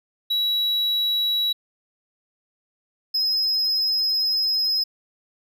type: tone pair in turn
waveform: triangle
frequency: 3900 / 5103 Hz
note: B7 / D#8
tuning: -23 / +43 cents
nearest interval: perfect fourth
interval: 466 cents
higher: second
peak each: -18 dBFS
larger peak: neither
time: 0.3-1.53 / 3.14-4.84 s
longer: second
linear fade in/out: 10 ms
effects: none